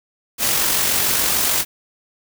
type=noise with amplitude modulation; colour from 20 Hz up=white; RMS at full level=-17 dBFS; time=0.38-1.65 s; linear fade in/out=50 ms; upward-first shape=sine; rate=46.8 Hz; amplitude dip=30%; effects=none